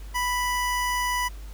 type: tone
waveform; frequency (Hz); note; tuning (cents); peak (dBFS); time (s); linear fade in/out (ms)
25% pulse; 987.8; B5; 0; -20; 0.14-1.29; 20
effects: added 50 Hz sine -36 dBFS peak until 1.53 s + pink hiss -51 dBFS RMS until 1.53 s